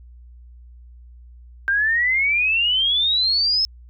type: exponential sweep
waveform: sine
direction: up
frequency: 1568 to 5274 Hz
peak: -16 dBFS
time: 1.68-3.65 s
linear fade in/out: 0 ms
effects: added 60 Hz sine -41 dBFS peak until 3.89 s